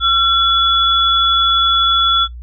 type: tone pair together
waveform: sine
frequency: 1356 / 3417 Hz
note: E6 / G#7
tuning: +49 / +49 cents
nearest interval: octave + major third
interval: 1600 cents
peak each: -13 dBFS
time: 0-2.28 s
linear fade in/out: 50 ms
effects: noise-tail reverb RT60 0.1 s tail -18 dB re dry + added 60 Hz sine -28 dBFS peak until 2.42 s